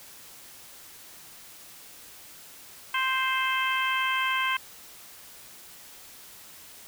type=harmonic tone; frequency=523.3 Hz; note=C5; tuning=in tune; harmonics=2 / 3 / 4 / 5 / 6; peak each=-28 / -30 / -31 / -32 / -33 dBFS; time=2.94-4.57 s; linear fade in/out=5 ms; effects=white hiss -48 dBFS RMS until 6.87 s

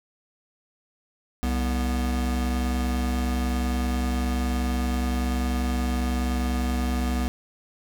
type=tone pair together; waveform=square; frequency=64.63 / 244 Hz; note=C2 / B3; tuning=-21 / -21 cents; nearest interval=octave + major seventh; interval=2300 cents; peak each=-25 / -29 dBFS; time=1.43-7.28 s; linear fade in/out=0 ms; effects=none

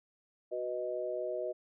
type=chord; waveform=sine; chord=B major; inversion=second; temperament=equal; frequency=370 / 493.9 / 622.3 Hz; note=F#4 / B4 / D#5; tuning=0 / 0 / 0 cents; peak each=-39 / -39 / -36 dBFS; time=0.51-1.53 s; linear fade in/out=20 ms; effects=none

